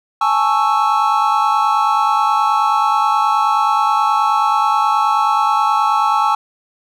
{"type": "chord", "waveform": "triangle", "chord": "A major seventh", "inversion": "third", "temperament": "equal", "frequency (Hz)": [830.6, 880, 1108.7, 1318.5], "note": ["G#5", "A5", "C#6", "E6"], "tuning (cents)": [0, 0, 0, 0], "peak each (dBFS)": -16, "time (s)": [0.21, 6.35], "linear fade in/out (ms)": 5, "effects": []}